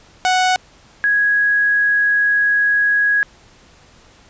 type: tone pair in turn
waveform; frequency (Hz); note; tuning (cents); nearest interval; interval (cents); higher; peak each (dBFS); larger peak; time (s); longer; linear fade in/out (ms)
sawtooth / sine; 740 / 1661.2; F#5 / G#6; 0 / 0; octave + major second; 1400; second; -9 / -12; first; 0.25-0.56 / 1.04-3.23; second; 0
effects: pink hiss -48 dBFS RMS until 4.29 s + resampled to 16000 Hz